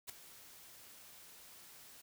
white noise with ADSR envelope, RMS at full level -42 dBFS, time 0.07-2.02 s, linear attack 26 ms, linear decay 4 ms, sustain -15 dB, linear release 16 ms, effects none

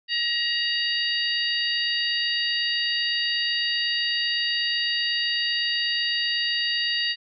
harmonic tone with a mistuned harmonic, 948 Hz, A#5, 29 cents sharp, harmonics 2 / 3 / 4 / 5, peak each -28 / -27 / -30 / -27 dBFS, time 0.08-7.16 s, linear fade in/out 50 ms, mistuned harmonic 5, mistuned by -42 cents, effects none

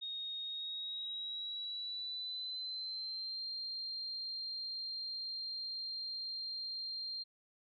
sine tone with pitch glide, 3729 to 4186 Hz, A#7 to C8, 0 to 0 cents, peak -39 dBFS, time 0.01-7.24 s, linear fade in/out 20 ms, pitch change +200 cents, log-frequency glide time 0.43-3.45 s, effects none

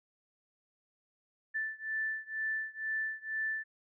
sine beating tone pair, 1760 / 1762.1 Hz, A6 / A6, 0 / +2 cents, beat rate 2.1 Hz, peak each -36 / -37 dBFS, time 1.54-3.64 s, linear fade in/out 20 ms, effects none

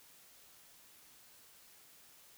silence, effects white hiss -61 dBFS RMS until 2.37 s

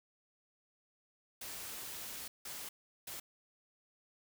white noise bursts at uneven times, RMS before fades -45 dBFS, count 3, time 1.41-2.28 / 2.45-2.69 / 3.07-3.2 s, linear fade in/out 5 ms, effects none

